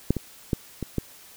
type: clicks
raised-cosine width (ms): 3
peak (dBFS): -6 / -14 / -9 / -16 / -11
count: 5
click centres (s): 0.106 / 0.167 / 0.532 / 0.827 / 0.983
effects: white hiss -49 dBFS RMS until 1.36 s